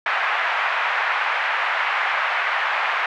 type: band-pass noise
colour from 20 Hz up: white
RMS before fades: -22 dBFS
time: 0.06-3.06 s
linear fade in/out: 2 ms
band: 740 to 2200 Hz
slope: 24 dB/octave
effects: none